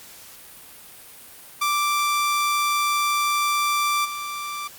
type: tone with level steps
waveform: sawtooth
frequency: 1174.7 Hz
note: D6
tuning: in tune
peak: -16 / -25 dBFS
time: 1.61-4.68 s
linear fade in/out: 10 ms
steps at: 4.04 s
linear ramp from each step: 20 ms
effects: white hiss -44 dBFS RMS until 4.78 s + Opus 48 kbps